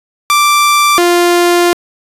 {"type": "tone pair in turn", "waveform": "sawtooth", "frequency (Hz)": [1174.7, 349.2], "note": ["D6", "F4"], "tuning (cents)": [0, 0], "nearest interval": "octave + major sixth", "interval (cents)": 2100, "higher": "first", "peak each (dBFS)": -3, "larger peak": "neither", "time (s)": [[0.3, 0.98], [0.98, 1.73]], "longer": "second", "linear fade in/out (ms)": 0, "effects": ["resampled to 32000 Hz"]}